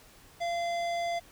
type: tone with hard clipping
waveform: sine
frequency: 687 Hz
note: F5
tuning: 29 cents flat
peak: -31 dBFS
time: 0.4-1.2 s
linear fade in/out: 20 ms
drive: 15 dB
effects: pink hiss -56 dBFS RMS until 1.31 s